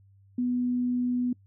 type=tone; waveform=sine; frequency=246.9 Hz; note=B3; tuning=in tune; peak=-24 dBFS; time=0.38-1.33 s; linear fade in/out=5 ms; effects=noise-tail reverb RT60 0.1 s tail -23 dB re dry + added 98 Hz sine -55 dBFS peak until 1.46 s